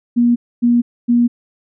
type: tone bursts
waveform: sine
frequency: 239.1 Hz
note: A#3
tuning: 44 cents sharp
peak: -9 dBFS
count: 3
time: 0.16-1.28 s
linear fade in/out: 20 ms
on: 200 ms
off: 260 ms
effects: none